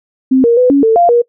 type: tone with pitch steps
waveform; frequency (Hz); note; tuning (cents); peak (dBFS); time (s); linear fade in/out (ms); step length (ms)
sine; 261.7 / 468.5 / 500 / 280.3 / 446.7 / 694 / 476.5; C4 / A#4 / B4 / C#4 / A4 / F5 / A#4; 0 / +9 / +21 / +19 / +26 / -11 / +38; -5; 0.31-1.22; 10; 130
effects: noise-tail reverb RT60 0.1 s tail -23 dB re dry